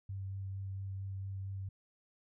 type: tone with vibrato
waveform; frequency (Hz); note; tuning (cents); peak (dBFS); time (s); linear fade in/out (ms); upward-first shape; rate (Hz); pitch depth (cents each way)
sine; 96.9; G2; -20; -38; 0.09-1.69; 5; sine; 4.4; 11
effects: none